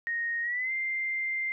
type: tone with pitch glide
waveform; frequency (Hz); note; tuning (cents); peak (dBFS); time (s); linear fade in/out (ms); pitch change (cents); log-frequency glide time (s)
sine; 1864.7 to 2093; A#6 to C7; 0 to 0; -28; 0.07-1.52; 0; +200; 0.42-0.72
effects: none